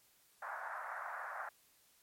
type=band-pass noise; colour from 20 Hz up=white; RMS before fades=-44 dBFS; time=0.42-1.49 s; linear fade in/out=2 ms; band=640 to 1700 Hz; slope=48 dB/octave; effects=white hiss -69 dBFS RMS until 2.02 s + MP3 64 kbps